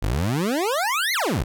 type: exponential two-way sweep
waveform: 25% pulse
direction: up then down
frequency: 43.9 to 2200 to 43.9 Hz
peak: -17 dBFS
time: 0.02-1.44 s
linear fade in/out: 10 ms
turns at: 1.13 s
effects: none